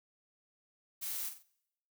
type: noise with echo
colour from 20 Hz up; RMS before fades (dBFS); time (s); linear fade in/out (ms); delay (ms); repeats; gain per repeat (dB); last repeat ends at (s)
blue; -39; 1.01-1.3; 20; 45; 3; -8; 1.435
effects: noise-tail reverb RT60 0.8 s tail -23 dB re dry